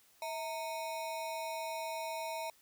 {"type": "ring-modulated tone", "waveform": "square", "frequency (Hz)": 784, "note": "G5", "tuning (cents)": 0, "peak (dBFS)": -35, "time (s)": [0.22, 2.5], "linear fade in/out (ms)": 2, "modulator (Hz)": 136, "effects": ["white hiss -66 dBFS RMS until 2.61 s"]}